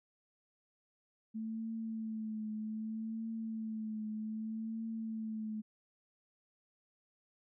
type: tone with vibrato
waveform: sine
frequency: 220 Hz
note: A3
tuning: in tune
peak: -37 dBFS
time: 1.34-5.62 s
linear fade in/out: 20 ms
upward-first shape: triangle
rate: 0.64 Hz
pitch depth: 43 cents each way
effects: none